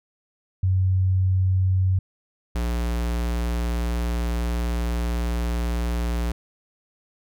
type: tone pair in turn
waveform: sine / square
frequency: 93.6 / 58.96 Hz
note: F#2 / A#1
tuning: +20 / +20 cents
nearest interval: minor sixth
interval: 800 cents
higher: first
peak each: -17 / -23 dBFS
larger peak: first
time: 0.63-1.99 / 2.55-6.32 s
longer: second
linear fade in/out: 5 ms
effects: none